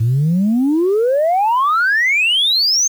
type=exponential sweep; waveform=sine; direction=up; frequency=108.3 to 6500 Hz; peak=-10 dBFS; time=0-2.88 s; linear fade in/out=10 ms; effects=tanh soft clip ceiling -9 dBFS + 7-bit